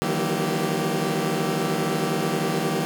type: tone cluster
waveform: 20% pulse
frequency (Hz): 153.2 / 166.1 / 189.9 / 234.7 / 389.2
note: D#3 / E3 / F#3 / A#3 / G4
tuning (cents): -27 / +13 / +45 / +12 / -12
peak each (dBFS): -24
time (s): 0.02-2.85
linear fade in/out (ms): 0
effects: none